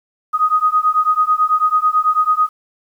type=beating tone pair; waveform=sine; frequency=1244.5 / 1253.6 Hz; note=D#6 / D#6; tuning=0 / +13 cents; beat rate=9.1 Hz; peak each=-15 dBFS; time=0.33-2.49 s; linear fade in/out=20 ms; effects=8-bit